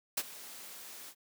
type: noise with ADSR envelope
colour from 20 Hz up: white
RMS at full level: -30 dBFS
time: 0.17-1.15 s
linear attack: 8 ms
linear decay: 44 ms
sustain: -18 dB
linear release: 70 ms
effects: high-pass 200 Hz 12 dB/octave